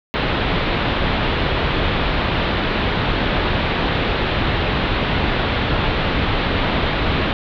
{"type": "low-pass noise", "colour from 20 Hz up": "pink", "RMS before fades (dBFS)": -19, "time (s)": [0.14, 7.33], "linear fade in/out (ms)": 0, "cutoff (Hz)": 3900, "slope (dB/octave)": 48, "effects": []}